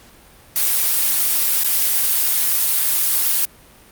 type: noise with dropouts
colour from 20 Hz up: blue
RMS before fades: -17 dBFS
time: 0.56-3.45 s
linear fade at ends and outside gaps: 0 ms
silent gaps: 1.635-1.645 s
effects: pink hiss -47 dBFS RMS until 3.91 s + Opus 48 kbps